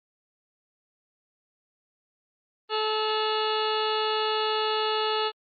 harmonic tone with a mistuned harmonic, 433.4 Hz, A4, 26 cents flat, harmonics 1 / 2 / 3 / 4 / 5 / 6 / 7 / 8 / 9 / 10, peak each -28 / -30 / -31 / -38 / -44 / -41 / -33 / -36 / -40 / -36 dBFS, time 2.69-5.32 s, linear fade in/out 50 ms, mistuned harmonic 7, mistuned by -90 cents, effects Opus 32 kbps

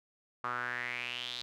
sawtooth tone with band-pass filter sweep, 122.7 Hz, B2, 11 cents flat, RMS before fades -38 dBFS, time 0.44-1.42 s, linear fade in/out 0 ms, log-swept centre 1200 to 4000 Hz, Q 5.6, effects none

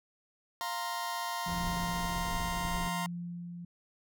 sawtooth chord, F suspended fourth, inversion none, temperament just, 698.5 / 931.3 / 1047.7 Hz, F5 / Bb5 / C6, 0 / -2 / +2 cents, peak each -36 / -33 / -34 dBFS, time 0.61-3.06 s, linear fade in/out 0 ms
sine tone with tremolo, 173.6 Hz, F3, 10 cents flat, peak -35 dBFS, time 1.46-3.65 s, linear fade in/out 5 ms, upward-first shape sine, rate 0.81 Hz, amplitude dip 45%
brown noise, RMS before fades -39 dBFS, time 1.48-2.89 s, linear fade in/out 0 ms
effects none

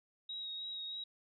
sine tone with vibrato, 3800 Hz, A#7, 33 cents sharp, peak -40 dBFS, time 0.29-1.04 s, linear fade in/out 5 ms, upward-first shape sine, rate 3.2 Hz, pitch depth 19 cents each way, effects none

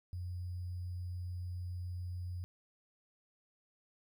sine tone with sample-and-hold, 89.3 Hz, F2, 39 cents sharp, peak -38 dBFS, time 0.13-2.44 s, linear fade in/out 0 ms, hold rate 4900 Hz, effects none

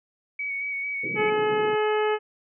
sine tone with vibrato, 2250 Hz, C#7, 25 cents sharp, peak -27 dBFS, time 0.39-1.3 s, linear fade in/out 5 ms, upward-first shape square, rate 4.5 Hz, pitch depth 19 cents each way
white band-pass noise, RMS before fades -36 dBFS, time 1.03-1.76 s, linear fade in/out 10 ms, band 120 to 510 Hz, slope 96 dB/octave
harmonic tone, 426.2 Hz, G#4, 45 cents sharp, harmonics 1 / 2 / 3 / 4 / 5 / 6 / 7, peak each -22 / -28 / -32 / -34 / -36 / -38 / -39 dBFS, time 1.15-2.19 s, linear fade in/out 50 ms
effects none

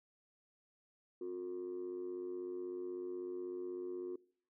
sine tone with amplitude modulation, 360 Hz, F#4, 47 cents flat, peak -35 dBFS, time 1.21-4.16 s, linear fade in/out 5 ms, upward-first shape sine, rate 96.2 Hz, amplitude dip 75%, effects noise-tail reverb RT60 0.5 s tail -23 dB re dry + tanh soft clip ceiling -35 dBFS

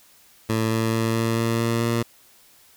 15% pulse tone with pitch steps, 111.5 / 112.34 / 113.19 / 114.04 / 114.9 / 115.77 / 116.64 Hz, A2 / A2 / A2 / A#2 / A#2 / A#2 / A#2, +23 / +36 / +49 / -38 / -25 / -11 / +1 cents, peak -14 dBFS, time 0.49-2.03 s, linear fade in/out 10 ms, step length 220 ms, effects white hiss -54 dBFS RMS until 2.76 s

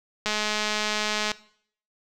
click train, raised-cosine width 0.2 ms, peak -9 dBFS, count 225, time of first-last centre 0.26-1.317 s, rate 212 Hz, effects noise-tail reverb RT60 0.6 s tail -19 dB re dry

